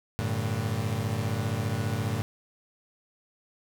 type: chord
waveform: 35% pulse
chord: G suspended second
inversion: none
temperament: equal with one note detuned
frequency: 98 / 112.9 / 146.83 Hz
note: G2 / A2 / D3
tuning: 0 / +45 / 0 cents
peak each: -30 / -28 / -33 dBFS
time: 0.19-2.22 s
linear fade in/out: 0 ms
effects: none